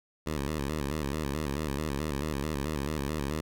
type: tone with vibrato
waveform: 10% pulse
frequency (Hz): 73.3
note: D2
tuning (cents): -3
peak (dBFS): -22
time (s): 0.26-3.41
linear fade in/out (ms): 10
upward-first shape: square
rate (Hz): 4.6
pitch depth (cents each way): 100
effects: none